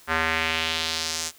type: tone with band-pass filter sweep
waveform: square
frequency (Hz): 80.8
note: E2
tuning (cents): -34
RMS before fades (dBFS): -26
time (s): 0.07-1.32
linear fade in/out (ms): 50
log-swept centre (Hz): 1500 to 7000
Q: 1.8
effects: white hiss -52 dBFS RMS until 1.38 s